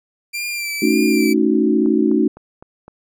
sawtooth tone with vibrato, 2361 Hz, D7, 9 cents sharp, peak -19 dBFS, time 0.33-1.34 s, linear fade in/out 20 ms, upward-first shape sine, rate 1.8 Hz, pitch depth 35 cents each way
sine chord, D# half-diminished seventh, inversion second, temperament equal, 220 / 277.2 / 311.1 / 370 Hz, A3 / C#4 / D#4 / F#4, 0 / 0 / 0 / 0 cents, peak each -18 / -19 / -17 / -19 dBFS, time 0.82-2.28 s, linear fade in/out 5 ms
click train, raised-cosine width 1 ms, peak -24 dBFS, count 5, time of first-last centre 1.86-2.88 s, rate 3.92 Hz
effects none

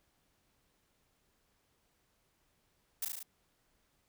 blue noise with echo, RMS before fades -35 dBFS, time 3.02-3.05 s, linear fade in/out 5 ms, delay 36 ms, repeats 5, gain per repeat -2 dB, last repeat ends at 3.23 s, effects pink hiss -75 dBFS RMS until 4.08 s

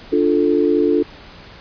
sine chord, D minor, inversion none, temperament equal, 293.7 / 349.2 / 440 Hz, D4 / F4 / A4, 0 / 0 / 0 cents, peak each -17 dBFS, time 0.12-1.03 s, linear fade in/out 10 ms, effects pink hiss -40 dBFS RMS until 1.6 s + resampled to 11025 Hz

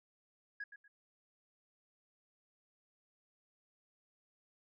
sine tone with echo, 1661.2 Hz, G#6, in tune, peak -39 dBFS, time 0.6-0.64 s, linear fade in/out 5 ms, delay 120 ms, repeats 2, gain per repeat -11 dB, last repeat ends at 0.88 s, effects tanh soft clip ceiling -37 dBFS

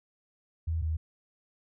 sine tone pair in turn, 81.5 / 79.36 Hz, E2 / D#2, -19 / +35 cents, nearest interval unison, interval 46 cents, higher first, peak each -27 / -27 dBFS, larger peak neither, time 0.67-0.82 / 0.82-0.97 s, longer neither, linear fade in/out 10 ms, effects none

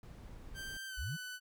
brown noise, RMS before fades -50 dBFS, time 0.03-0.77 s, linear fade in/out 2 ms
sawtooth tone with pitch glide, 1568 to 1497.2 Hz, G6 to F#6, 0 to +20 cents, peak -39 dBFS, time 0.54-1.4 s, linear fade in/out 50 ms, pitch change -80 cents, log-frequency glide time 0.87-0.98 s
sine linear sweep, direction up, 38.12 to 174.61 Hz, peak -37 dBFS, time 0.97-1.17 s, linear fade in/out 20 ms
effects none

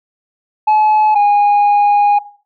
sine tone pair in turn, 856 / 821.1 Hz, A5 / G#5, -48 / -20 cents, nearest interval minor second, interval 72 cents, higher first, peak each -5 dBFS, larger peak neither, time 0.67-1.15 / 1.15-2.19 s, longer second, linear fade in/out 10 ms, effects noise-tail reverb RT60 0.4 s tail -18 dB re dry + tanh soft clip ceiling -7 dBFS

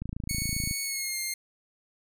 click train, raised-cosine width 5 ms, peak -21 dBFS, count 20, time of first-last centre 0.02-0.711 s, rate 27.5 Hz
10% pulse tone with pitch glide, 2217 to 2117 Hz, C#7 to C7, 0 to +20 cents, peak -21 dBFS, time 0.29-1.34 s, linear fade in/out 5 ms, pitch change -80 cents, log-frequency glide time 0.83-1.18 s
effects none

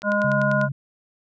click train, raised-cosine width 0.2 ms, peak -18 dBFS, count 7, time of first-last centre 0.02-0.614 s, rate 10.1 Hz
harmonic tone, 205.6 Hz, G#3, 17 cents flat, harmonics 1 / 3 / 5 / 7, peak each -24 / -22 / -28 / -23 dBFS, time 0.03-0.69 s, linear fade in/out 50 ms
sine tone, 138.59 Hz, C#3, in tune, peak -24 dBFS, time 0.24-0.72 s, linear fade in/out 5 ms
effects none

